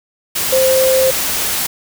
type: tone in noise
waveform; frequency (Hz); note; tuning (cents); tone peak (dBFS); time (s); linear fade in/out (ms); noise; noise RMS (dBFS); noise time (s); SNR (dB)
sine; 523.3; C5; 0; -10; 0.52-1.11; 10; white; -18; 0.35-1.67; +5
effects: none